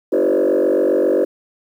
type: tone with frequency modulation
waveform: sine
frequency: 442.4 Hz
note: A4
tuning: 9 cents sharp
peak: -11 dBFS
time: 0.12-1.25 s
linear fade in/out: 10 ms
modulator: 47.5 Hz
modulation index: 2.8
effects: tanh soft clip ceiling -10 dBFS + 8-bit